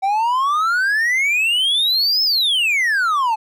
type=exponential two-way sweep; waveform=triangle; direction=up then down; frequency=758 to 5274 to 848 Hz; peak=-13 dBFS; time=0.02-3.36 s; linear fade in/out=20 ms; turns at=2.23 s; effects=none